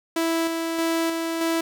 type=tone with tremolo; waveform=sawtooth; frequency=329.4 Hz; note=E4; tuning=1 cent flat; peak=-17 dBFS; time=0.16-1.61 s; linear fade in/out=5 ms; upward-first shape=square; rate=1.6 Hz; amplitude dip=35%; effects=9-bit